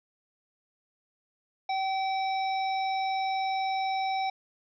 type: harmonic tone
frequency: 768 Hz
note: G5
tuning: 36 cents flat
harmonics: 1 / 3 / 5 / 7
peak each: -27 / -37 / -41 / -44 dBFS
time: 1.69-4.3 s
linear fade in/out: 5 ms
effects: none